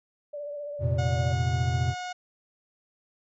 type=tone with vibrato; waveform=sine; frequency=582 Hz; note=D5; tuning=16 cents flat; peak=-33 dBFS; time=0.33-1.33 s; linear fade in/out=10 ms; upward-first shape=triangle; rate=15 Hz; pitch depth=39 cents each way
type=chord; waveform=triangle; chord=F suspended fourth; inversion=none; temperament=just; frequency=87.31 / 116.41 / 130.96 Hz; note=F2 / Bb2 / C3; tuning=0 / -2 / +2 cents; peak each=-26 dBFS; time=0.79-1.95 s; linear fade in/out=50 ms
type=harmonic tone; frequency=725 Hz; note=F#5; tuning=35 cents flat; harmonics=1 / 2 / 3 / 4 / 5 / 6 / 7 / 8 / 9 / 10; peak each=-34 / -40 / -44 / -46 / -48 / -50 / -51 / -52 / -53 / -54 dBFS; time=0.98-2.13 s; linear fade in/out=10 ms
effects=none